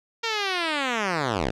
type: linear sweep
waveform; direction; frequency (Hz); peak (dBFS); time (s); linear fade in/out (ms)
5% pulse; down; 466.2 to 49.95; -12; 0.23-1.51; 10
effects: low-pass 5000 Hz 12 dB/octave